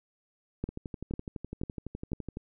two click trains, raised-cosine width 3 ms, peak -18 / -24 dBFS, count 4 / 21, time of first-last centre 0.64-2.133 / 0.69-2.371 s, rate 2.01 / 11.9 Hz, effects none

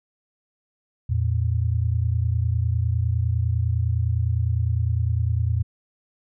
sine tone pair together, 84.63 / 114.5 Hz, E2 / A#2, +46 / -31 cents, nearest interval perfect fourth, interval 523 cents, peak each -22 dBFS, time 1.09-5.63 s, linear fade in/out 10 ms, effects none

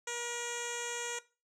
10% pulse tone with low-pass filter, 477.2 Hz, A#4, 41 cents sharp, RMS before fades -38 dBFS, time 0.07-1.19 s, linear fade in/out 5 ms, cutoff 7300 Hz, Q 3.3, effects noise-tail reverb RT60 0.3 s tail -18 dB re dry

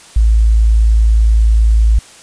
sine tone, 55 Hz, A1, in tune, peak -6 dBFS, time 0.16-1.99 s, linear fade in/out 5 ms, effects white hiss -39 dBFS RMS until 2.22 s + resampled to 22050 Hz

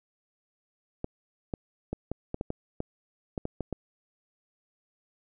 clicks, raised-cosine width 2 ms, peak -18 dBFS, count 12, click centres 1.044 / 1.538 / 1.93 / 2.116 / 2.344 / 2.411 / 2.504 / 2.804 / 3.378 / 3.454 / 3.607 / 3.727 s, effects none

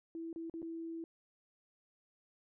sine tone with dropouts, 329.6 Hz, E4, in tune, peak -40 dBFS, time 0.15-1.04 s, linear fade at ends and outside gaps 1 ms, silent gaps 0.329-0.36 / 0.498-0.539 / 0.619-0.627 s, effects none

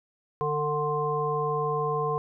harmonic tone with a mistuned harmonic, 150 Hz, D3, 37 cents sharp, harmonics 1 / 3 / 5 / 7, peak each -32 / -28 / -34 / -29 dBFS, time 0.41-2.18 s, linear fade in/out 0 ms, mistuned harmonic 5, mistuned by -31 cents, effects none

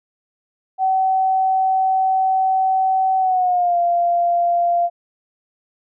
sine tone with pitch glide, 760 to 692.9 Hz, F#5 to F5, +46 to -14 cents, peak -14 dBFS, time 0.78-4.9 s, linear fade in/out 50 ms, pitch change -160 cents, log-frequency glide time 3.18-3.78 s, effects none

